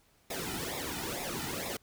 pink noise with flanger, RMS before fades -37 dBFS, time 0.3-1.77 s, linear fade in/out 5 ms, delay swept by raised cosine 0.66 to 1.86 ms, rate 2.2 Hz, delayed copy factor -0.8, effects pink hiss -67 dBFS RMS until 1.82 s

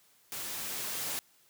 white noise with level ramp, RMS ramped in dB -39 to -35 dBFS, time 0.32-1.19 s, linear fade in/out 0 ms, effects white hiss -65 dBFS RMS until 1.49 s + high-pass 80 Hz 12 dB/octave

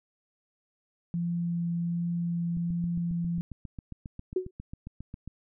sine tone with vibrato, 171.2 Hz, F3, 34 cents flat, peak -27 dBFS, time 1.14-3.41 s, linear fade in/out 0 ms, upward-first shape triangle, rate 1.3 Hz, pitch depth 8 cents each way
click train, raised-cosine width 5 ms, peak -27 dBFS, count 21, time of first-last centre 2.57-5.276 s, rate 7.39 Hz
sine tone with exponential decay, 370 Hz, F#4, in tune, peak -21 dBFS, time 4.36-4.51 s, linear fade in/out 5 ms, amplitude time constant 32 ms
effects none

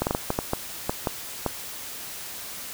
clicks, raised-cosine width 1 ms, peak -9 dBFS, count 10, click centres 0.02 / 0.069 / 0.109 / 0.149 / 0.304 / 0.389 / 0.534 / 0.895 / 1.072 / 1.463 s, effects white hiss -37 dBFS RMS until 2.73 s

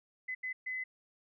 sine tone bursts at uneven times, 2024 Hz, B6, 42 cents sharp, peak -35 dBFS, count 3, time 0.28-0.35 / 0.43-0.53 / 0.66-0.84 s, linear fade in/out 10 ms, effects none

